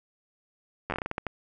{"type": "slowing click train", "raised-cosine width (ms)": 0.5, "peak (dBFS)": -15, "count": 11, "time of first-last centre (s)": [0.9, 1.267], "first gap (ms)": 10, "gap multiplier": 1.27, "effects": []}